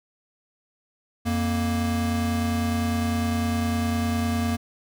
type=tone pair together; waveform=square; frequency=88 / 234.1 Hz; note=F2 / A#3; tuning=+14 / +8 cents; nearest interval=octave + perfect fourth; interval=1694 cents; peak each=-27 / -25 dBFS; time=1.25-4.57 s; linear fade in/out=20 ms; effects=none